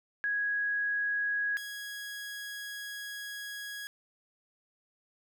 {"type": "tone pair in turn", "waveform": ["sine", "sawtooth"], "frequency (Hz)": [1660, 1660], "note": ["G#6", "G#6"], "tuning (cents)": [-1, -1], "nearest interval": "unison", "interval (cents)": 0, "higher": "neither", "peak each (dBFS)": [-28, -35], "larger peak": "first", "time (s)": [[0.24, 1.57], [1.57, 3.87]], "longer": "second", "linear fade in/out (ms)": 0, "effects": []}